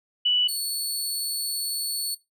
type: tone pair in turn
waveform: sine / 20% pulse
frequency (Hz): 2960 / 4422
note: F#7 / C#8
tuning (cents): 0 / -5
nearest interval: perfect fifth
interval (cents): 695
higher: second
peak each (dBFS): -18 / -21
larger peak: first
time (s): 0.25-0.48 / 0.48-2.15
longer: second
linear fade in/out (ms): 10
effects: noise-tail reverb RT60 0.2 s tail -18 dB re dry